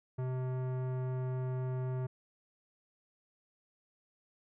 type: tone with tanh clipping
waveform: sine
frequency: 128.3 Hz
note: C3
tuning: 34 cents flat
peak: -35 dBFS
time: 0.18-2.07 s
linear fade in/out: 10 ms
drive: 17 dB
effects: none